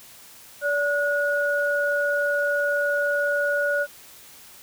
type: tone pair together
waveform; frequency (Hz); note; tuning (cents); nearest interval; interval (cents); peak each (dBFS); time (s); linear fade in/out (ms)
sine; 576.6 / 1453; D5 / F#6; -32 / -32; octave + major third; 1600; -23 / -23; 0.61-3.87; 50
effects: white hiss -47 dBFS RMS until 4.62 s